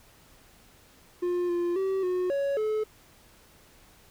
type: tone with pitch steps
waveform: triangle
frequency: 354.2 / 348.1 / 384 / 363.5 / 558 / 431.2 Hz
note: F4 / F4 / G4 / F#4 / C#5 / A4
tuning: +24 / -6 / -36 / -31 / +11 / -35 cents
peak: -23 dBFS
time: 1.22-2.84 s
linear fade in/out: 10 ms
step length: 270 ms
effects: pink hiss -57 dBFS RMS until 4.1 s